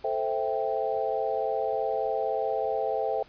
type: chord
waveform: sine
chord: A minor seventh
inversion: none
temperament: equal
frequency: 440 / 523.3 / 659.3 / 784 Hz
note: A4 / C5 / E5 / G5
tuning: 0 / 0 / 0 / 0 cents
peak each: -31 dBFS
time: 0.04-3.23 s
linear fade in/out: 5 ms
effects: pink hiss -55 dBFS RMS until 3.28 s + resampled to 11025 Hz